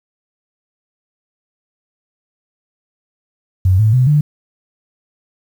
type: tone with pitch steps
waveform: sine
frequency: 93.1 / 108.81 / 127.18 / 148.64 Hz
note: F#2 / A2 / C3 / D3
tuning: +11 / -19 / -49 / +21 cents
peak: -8 dBFS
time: 3.65-4.21 s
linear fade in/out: 5 ms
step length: 140 ms
effects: 7-bit